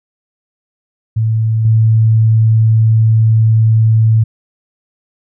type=tone with level steps; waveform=sine; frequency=111.2 Hz; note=A2; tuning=19 cents sharp; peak=-10 / -6 dBFS; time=1.16-4.24 s; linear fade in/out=10 ms; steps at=1.65 s; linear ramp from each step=2 ms; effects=none